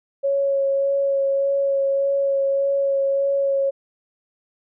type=tone with vibrato; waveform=sine; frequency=552 Hz; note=C#5; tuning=7 cents flat; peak=-17 dBFS; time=0.23-3.71 s; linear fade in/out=20 ms; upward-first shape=sine; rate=1.7 Hz; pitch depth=12 cents each way; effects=none